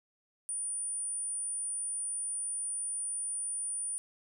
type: tone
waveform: sine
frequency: 9397 Hz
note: D9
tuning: in tune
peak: -33 dBFS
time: 0.49-3.98 s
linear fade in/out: 0 ms
effects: none